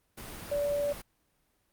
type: tone in noise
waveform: sine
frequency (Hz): 577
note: D5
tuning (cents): -31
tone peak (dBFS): -27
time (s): 0.51-0.93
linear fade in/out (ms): 10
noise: pink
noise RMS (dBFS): -43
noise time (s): 0.17-1.02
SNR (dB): +13
effects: pink hiss -73 dBFS RMS until 1.72 s + Opus 32 kbps